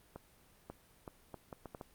accelerating click train, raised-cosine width 1 ms, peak -30 dBFS, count 8, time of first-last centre 0.16-1.812 s, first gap 540 ms, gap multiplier 0.7, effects pink hiss -65 dBFS RMS until 1.94 s + Opus 32 kbps

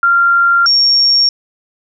sine tone pair in turn, 1386 / 5531 Hz, F6 / F8, -14 / -18 cents, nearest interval 2 octaves, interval 2396 cents, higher second, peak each -7 dBFS, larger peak neither, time 0.03-0.66 / 0.66-1.29 s, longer neither, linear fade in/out 2 ms, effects none

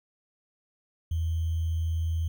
sine tone with sample-and-hold, 82 Hz, E2, 9 cents flat, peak -25 dBFS, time 1.11-2.28 s, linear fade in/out 5 ms, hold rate 3150 Hz, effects none

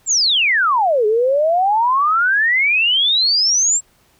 sine exponential two-way sweep, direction down then up, 7690 to 413.9 to 7690 Hz, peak -12 dBFS, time 0.06-3.81 s, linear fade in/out 50 ms, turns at 1.06 s, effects pink hiss -56 dBFS RMS until 4.19 s

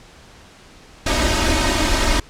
pink noise with comb filter, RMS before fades -17 dBFS, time 1.06-2.2 s, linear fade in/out 5 ms, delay 3.2 ms, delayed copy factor +0.95, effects pink hiss -45 dBFS RMS until 2.29 s + low-pass 7000 Hz 12 dB/octave

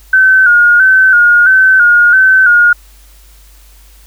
sine tone with vibrato, 1480 Hz, F#6, in tune, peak -3 dBFS, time 0.13-2.73 s, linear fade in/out 5 ms, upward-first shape square, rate 1.5 Hz, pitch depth 59 cents each way, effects added 50 Hz sine -38 dBFS peak until 4.06 s + white hiss -45 dBFS RMS until 4.06 s

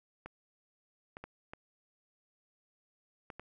clicks, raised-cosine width 0.5 ms, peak -29 dBFS, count 6, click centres 0.26 / 1.169 / 1.24 / 1.535 / 3.302 / 3.396 s, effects none

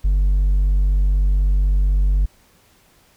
sine tone with hard clipping, 48 Hz, G1, 36 cents flat, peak -14 dBFS, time 0.04-2.26 s, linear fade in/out 10 ms, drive 2 dB, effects pink hiss -55 dBFS RMS until 3.16 s

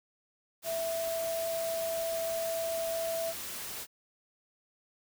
sine tone in noise, 661 Hz, E5, 5 cents sharp, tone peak -31 dBFS, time 0.64-3.34 s, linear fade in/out 50 ms, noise white, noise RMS -40 dBFS, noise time 0.62-3.87 s, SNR +6 dB, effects none

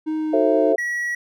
triangle tone with vibrato, 311.1 Hz, D#4, in tune, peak -19 dBFS, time 0.06-0.74 s, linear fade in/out 20 ms, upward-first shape triangle, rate 2.7 Hz, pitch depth 9 cents each way
sine chord, F# half-diminished seventh, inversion none, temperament just, 370 / 444 / 532.8 / 666 Hz, F#4 / A4 / C5 / E5, 0 / +16 / +31 / +18 cents, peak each -25 / -20 / -20 / -20 dBFS, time 0.33-0.76 s, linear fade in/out 5 ms
triangle tone, 1924 Hz, B6, 46 cents flat, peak -20 dBFS, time 0.78-1.15 s, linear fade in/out 5 ms
effects none

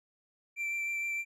triangle tone with vibrato, 2347 Hz, D7, 2 cents flat, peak -30 dBFS, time 0.56-1.25 s, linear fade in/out 50 ms, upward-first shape sine, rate 6.5 Hz, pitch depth 10 cents each way, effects resampled to 32000 Hz

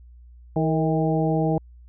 harmonic tone with a mistuned harmonic, 159.9 Hz, D#3, 48 cents sharp, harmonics 1 / 2 / 3 / 4 / 5, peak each -22 / -25 / -27 / -28 / -29 dBFS, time 0.56-1.58 s, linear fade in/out 2 ms, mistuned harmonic 3, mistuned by -50 cents, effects added 60 Hz sine -44 dBFS peak until 1.88 s

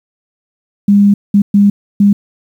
sine tone bursts at uneven times, 202.2 Hz, G#3, 46 cents flat, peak -4 dBFS, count 4, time 0.88-1.14 / 1.34-1.42 / 1.54-1.7 / 2-2.13 s, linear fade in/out 5 ms, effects 7-bit

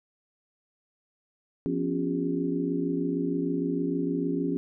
sine tone cluster, 172.6 / 250.1 / 276.6 / 352.1 / 403.1 Hz, F3 / B3 / C#4 / F4 / G4, -20 / +22 / -4 / +14 / +48 cents, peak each -32 / -35 / -28 / -34 / -34 dBFS, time 1.66-4.57 s, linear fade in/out 0 ms, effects none

